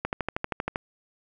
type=click train; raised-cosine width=0.5 ms; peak=-12 dBFS; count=10; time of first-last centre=0.05-0.759 s; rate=12.7 Hz; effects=none

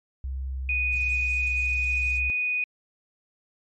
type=tone with pitch glide; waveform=sine; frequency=66 to 64.72 Hz; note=C2 to C2; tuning=+16 to -18 cents; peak=-28 dBFS; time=0.24-2.3 s; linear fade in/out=0 ms; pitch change=-34 cents; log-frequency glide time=0.49-0.78 s
type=tone; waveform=sine; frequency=2481 Hz; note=D#7; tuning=6 cents flat; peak=-23 dBFS; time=0.69-2.64 s; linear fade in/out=2 ms
type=noise; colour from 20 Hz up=violet; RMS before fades=-39 dBFS; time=0.91-2.21 s; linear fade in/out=50 ms
effects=MP3 32 kbps

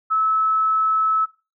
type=tone; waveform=sine; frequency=1300 Hz; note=E6; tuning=24 cents flat; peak=-16 dBFS; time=0.1-1.26 s; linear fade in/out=20 ms; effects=noise-tail reverb RT60 0.3 s tail -18 dB re dry

